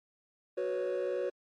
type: chord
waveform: triangle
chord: F# suspended fourth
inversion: none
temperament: just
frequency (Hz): 370 / 493.3 / 555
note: F#4 / B4 / C#5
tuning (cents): 0 / -2 / +2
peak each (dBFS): -32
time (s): 0.57-1.3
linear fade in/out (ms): 10
effects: tanh soft clip ceiling -24 dBFS + MP3 48 kbps